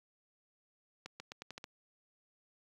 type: accelerating click train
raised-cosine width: 0.2 ms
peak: -27 dBFS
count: 7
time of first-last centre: 1.06-1.641 s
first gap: 140 ms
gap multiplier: 0.85
effects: high-pass 80 Hz 12 dB/octave + 11-bit